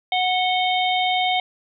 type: harmonic tone with a mistuned harmonic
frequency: 735 Hz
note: F#5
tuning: 12 cents flat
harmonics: 1 / 3 / 4 / 5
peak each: -20 / -25 / -26 / -27 dBFS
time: 0.12-1.4 s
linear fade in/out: 2 ms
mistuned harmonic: 4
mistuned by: +110 cents
effects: none